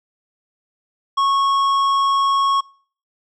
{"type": "tone with tanh clipping", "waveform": "sine", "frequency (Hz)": 1100, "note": "C#6", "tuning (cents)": -14, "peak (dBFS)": -16, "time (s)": [1.17, 2.61], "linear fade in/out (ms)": 10, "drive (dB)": 10, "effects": ["noise-tail reverb RT60 0.5 s tail -26 dB re dry"]}